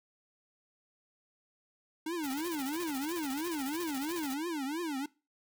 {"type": "tone with vibrato", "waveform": "square", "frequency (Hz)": 303.7, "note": "D#4", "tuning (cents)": -42, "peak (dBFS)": -34, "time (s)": [2.06, 5.06], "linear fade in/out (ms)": 5, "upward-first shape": "triangle", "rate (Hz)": 3, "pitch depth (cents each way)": 290}
{"type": "noise with tremolo", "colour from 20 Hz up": "white", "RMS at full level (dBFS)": -43, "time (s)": [2.23, 4.35], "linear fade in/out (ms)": 10, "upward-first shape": "square", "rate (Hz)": 14, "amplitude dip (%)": 60}
{"effects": ["noise-tail reverb RT60 0.3 s tail -22 dB re dry"]}